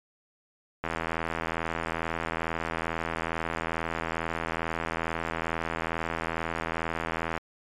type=click train; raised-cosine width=0.5 ms; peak=-14 dBFS; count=539; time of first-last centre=0.84-7.377 s; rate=82.3 Hz; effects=MP3 96 kbps